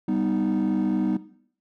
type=chord; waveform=triangle; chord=G augmented; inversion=none; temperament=equal; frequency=196 / 246.9 / 311.1 Hz; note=G3 / B3 / D#4; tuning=0 / 0 / 0 cents; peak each=-23 dBFS; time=0.08-1.17 s; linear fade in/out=5 ms; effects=noise-tail reverb RT60 0.6 s tail -17 dB re dry + tanh soft clip ceiling -15 dBFS